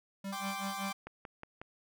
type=tone with tremolo; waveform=square; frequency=196 Hz; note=G3; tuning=in tune; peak=-37 dBFS; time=0.24-0.92 s; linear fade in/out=5 ms; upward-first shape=sine; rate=5.3 Hz; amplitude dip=95%
type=chord; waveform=sawtooth; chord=G suspended fourth; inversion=none; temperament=equal with one note detuned; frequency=784 / 1042.3 / 1174.7 Hz; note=G5 / C6 / D6; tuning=0 / -7 / 0 cents; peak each=-37 / -41 / -37 dBFS; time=0.32-0.93 s; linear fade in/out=10 ms
type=click train; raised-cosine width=0.5 ms; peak=-29 dBFS; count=4; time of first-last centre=1.07-1.615 s; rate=5.5 Hz
effects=none